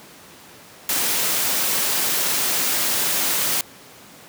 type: noise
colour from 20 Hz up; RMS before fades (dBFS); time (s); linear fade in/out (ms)
white; -21; 0.89-3.61; 2
effects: pink hiss -44 dBFS RMS until 4.28 s + high-pass 150 Hz 12 dB/octave